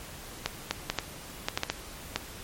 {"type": "clicks", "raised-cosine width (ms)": 0.2, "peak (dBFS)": -9, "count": 9, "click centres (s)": [0.46, 0.71, 0.9, 0.987, 1.485, 1.575, 1.634, 1.7, 2.16], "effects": ["pink hiss -44 dBFS RMS until 2.43 s", "MP3 64 kbps"]}